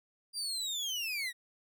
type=linear sweep; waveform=30% pulse; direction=down; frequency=4811 to 1864.7 Hz; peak=-31 dBFS; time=0.33-1.33 s; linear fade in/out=50 ms; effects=none